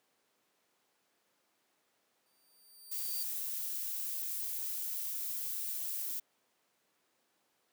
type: tone with exponential growth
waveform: 10% pulse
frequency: 4647 Hz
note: D8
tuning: 19 cents flat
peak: -30 dBFS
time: 2.26-3.23 s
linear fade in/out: 1 ms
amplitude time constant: 210 ms
type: noise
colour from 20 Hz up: violet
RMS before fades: -38 dBFS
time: 2.91-6.2 s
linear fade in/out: 10 ms
effects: pink hiss -75 dBFS RMS until 7.72 s + high-pass 300 Hz 12 dB/octave